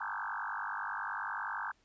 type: tone with frequency modulation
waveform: sine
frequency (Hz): 1229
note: D#6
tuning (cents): -22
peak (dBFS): -35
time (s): 0-1.72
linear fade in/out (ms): 10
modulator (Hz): 50.3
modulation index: 7.7
effects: pink hiss -71 dBFS RMS until 1.84 s + resampled to 16000 Hz